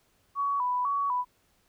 sine tone with vibrato, 1056 Hz, C6, 16 cents sharp, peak -25 dBFS, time 0.35-1.25 s, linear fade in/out 50 ms, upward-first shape square, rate 2 Hz, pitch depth 110 cents each way, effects pink hiss -68 dBFS RMS until 1.68 s

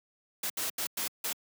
white noise bursts at uneven times, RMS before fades -33 dBFS, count 5, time 0.43-0.5 / 0.57-0.7 / 0.78-0.87 / 0.97-1.08 / 1.24-1.33 s, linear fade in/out 5 ms, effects high-pass 150 Hz 12 dB/octave

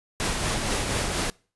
pink noise with tremolo, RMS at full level -25 dBFS, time 0.2-1.3 s, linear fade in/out 0 ms, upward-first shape triangle, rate 4.2 Hz, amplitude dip 35%, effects noise-tail reverb RT60 0.4 s tail -25 dB re dry + resampled to 24000 Hz

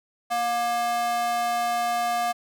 square tone with high-pass filter, 237 Hz, A#3, 29 cents sharp, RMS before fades -25 dBFS, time 0.3-2.33 s, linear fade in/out 20 ms, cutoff 800 Hz, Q 3.6, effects none

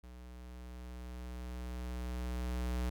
square tone with level ramp, 61.5 Hz, B1, 7 cents flat, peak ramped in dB -50 to -33 dBFS, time 0.03-2.9 s, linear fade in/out 10 ms, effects none

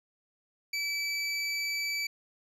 25% pulse tone, 2308 Hz, D7, 31 cents flat, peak -26 dBFS, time 0.73-2.07 s, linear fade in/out 5 ms, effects low-pass 11000 Hz 12 dB/octave

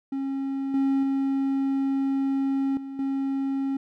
triangle tone with level steps, 271.8 Hz, C#4, 34 cents flat, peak -24 / -18 / -20 / -31 / -22 dBFS, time 0.12-3.77 s, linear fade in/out 5 ms, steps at 0.74 / 1.03 / 2.77 / 2.99 s, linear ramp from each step 2 ms, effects none

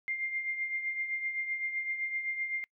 sine tone with tremolo, 2107 Hz, C7, 12 cents sharp, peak -29 dBFS, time 0.08-2.64 s, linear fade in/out 0 ms, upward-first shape triangle, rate 7.8 Hz, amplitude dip 65%, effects noise-tail reverb RT60 0.1 s tail -26 dB re dry

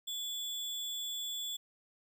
sine tone with sample-and-hold, 3440 Hz, A7, 40 cents flat, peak -36 dBFS, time 0.07-1.57 s, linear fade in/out 10 ms, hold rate 11025 Hz, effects none

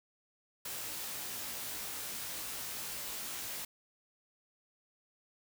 white noise with comb filter, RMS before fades -41 dBFS, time 0.65-3.65 s, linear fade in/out 5 ms, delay 19 ms, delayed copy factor +1, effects none

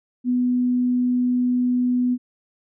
sine tone, 248 Hz, B3, 7 cents sharp, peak -17 dBFS, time 0.24-2.18 s, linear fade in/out 50 ms, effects none

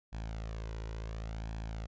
sawtooth tone with flanger, 55 Hz, A1, in tune, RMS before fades -40 dBFS, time 0.12-1.87 s, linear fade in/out 20 ms, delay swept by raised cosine 1.2 to 2.08 ms, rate 0.7 Hz, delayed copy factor +0.55, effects resampled to 16000 Hz

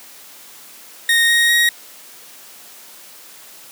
30% pulse tone with pitch steps, 1857 / 1872.1 / 1887.3 Hz, A#6 / A#6 / A#6, -7 / +7 / +21 cents, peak -9 dBFS, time 1.09-1.69 s, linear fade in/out 2 ms, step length 200 ms, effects white hiss -41 dBFS RMS until 3.71 s + high-pass 200 Hz 12 dB/octave

